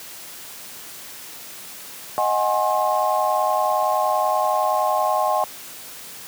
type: chord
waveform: sine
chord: Ab dominant seventh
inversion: second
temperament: equal with one note detuned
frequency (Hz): 622.3 / 740 / 830.6 / 1067.9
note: Eb5 / Gb5 / Ab5 / C6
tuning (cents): 0 / 0 / 0 / +35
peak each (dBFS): -23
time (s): 2.18-5.44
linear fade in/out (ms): 0
effects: white hiss -38 dBFS RMS until 6.27 s + high-pass 100 Hz 12 dB/octave